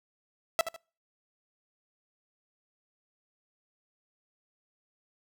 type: tone with echo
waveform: sawtooth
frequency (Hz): 659.3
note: E5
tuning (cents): 0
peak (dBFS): -18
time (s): 0.59-0.61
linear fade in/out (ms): 0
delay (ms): 76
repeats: 2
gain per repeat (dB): -10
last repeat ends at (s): 0.762
effects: noise-tail reverb RT60 0.4 s tail -26 dB re dry